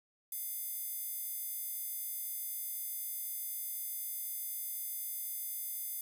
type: tone with high-pass filter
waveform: square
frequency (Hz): 702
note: F5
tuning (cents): +9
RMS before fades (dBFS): -40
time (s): 0.32-6.01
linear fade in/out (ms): 2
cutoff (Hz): 12000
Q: 1.5
effects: none